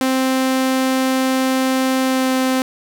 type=tone with pitch glide; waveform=sawtooth; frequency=261.6 to 259.9 Hz; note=C4 to C4; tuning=0 to -11 cents; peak=-11 dBFS; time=0.01-2.62 s; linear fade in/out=0 ms; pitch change=-11 cents; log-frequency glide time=2.02-2.32 s; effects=none